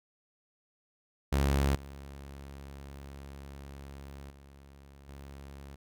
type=tone with level steps; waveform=sawtooth; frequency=69.3 Hz; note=C#2; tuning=in tune; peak=-21 / -40 / -48 / -41 dBFS; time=1.32-5.76 s; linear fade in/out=10 ms; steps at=1.75 / 4.3 / 5.08 s; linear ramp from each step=2 ms; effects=none